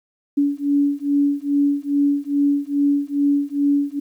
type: beating tone pair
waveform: sine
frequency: 283.8 / 286.2 Hz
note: C#4 / D4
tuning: +41 / -45 cents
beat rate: 2.4 Hz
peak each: -19 dBFS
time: 0.37-4 s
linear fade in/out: 10 ms
effects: 9-bit